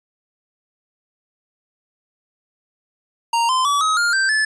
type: tone with pitch steps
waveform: square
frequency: 930 / 1031.9 / 1145 / 1270.4 / 1409.6 / 1564.1 / 1735.4 Hz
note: A#5 / C6 / D6 / D#6 / F6 / G6 / A6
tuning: -4 / -24 / -44 / +36 / +16 / -4 / -24 cents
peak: -16 dBFS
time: 3.33-4.45 s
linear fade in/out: 5 ms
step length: 160 ms
effects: resampled to 22050 Hz